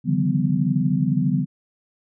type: tone cluster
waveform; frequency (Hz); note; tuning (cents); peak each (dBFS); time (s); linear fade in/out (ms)
sine; 140.4 / 152.6 / 174.7 / 194 / 249.6; C#3 / D#3 / F3 / G3 / B3; +22 / -33 / +1 / -18 / +19; -24; 0.04-1.46; 50
effects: none